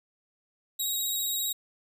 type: tone with vibrato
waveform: 10% pulse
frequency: 3807 Hz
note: A#7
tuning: 36 cents sharp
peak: -21 dBFS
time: 0.79-1.53 s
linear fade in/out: 10 ms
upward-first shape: triangle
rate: 15 Hz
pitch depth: 16 cents each way
effects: none